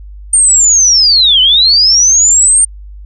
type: linear two-way sweep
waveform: sine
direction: down then up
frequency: 8870 to 2960 to 8870 Hz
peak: -4 dBFS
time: 0.33-2.65 s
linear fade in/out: 5 ms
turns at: 1.41 s
effects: added 50 Hz sine -27 dBFS peak until 3.05 s